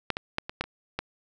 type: clicks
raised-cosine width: 0.3 ms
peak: -9 / -14 / -10 / -18 / -11 / -24 / -13 dBFS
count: 7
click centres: 0.103 / 0.169 / 0.384 / 0.495 / 0.61 / 0.64 / 0.99 s
effects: none